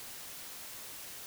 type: silence
effects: white hiss -46 dBFS RMS until 1.26 s